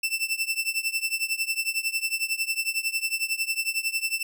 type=tone with tremolo; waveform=sawtooth; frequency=2668 Hz; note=E7; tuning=20 cents sharp; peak=-18 dBFS; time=0.03-4.23 s; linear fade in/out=5 ms; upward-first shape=triangle; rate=11 Hz; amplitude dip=95%; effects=none